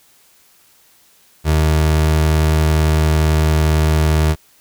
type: tone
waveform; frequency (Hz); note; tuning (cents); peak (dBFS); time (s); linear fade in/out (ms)
30% pulse; 77.78; D#2; 0; -9; 1.44-4.36; 50
effects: white hiss -52 dBFS RMS until 4.6 s